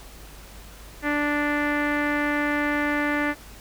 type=tone with low-pass filter; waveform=sawtooth; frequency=293.2 Hz; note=D4; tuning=3 cents flat; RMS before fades=-24 dBFS; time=1.02-3.35 s; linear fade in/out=50 ms; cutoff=1900 Hz; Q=4.6; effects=added 50 Hz sine -44 dBFS peak until 3.6 s + pink hiss -46 dBFS RMS until 3.6 s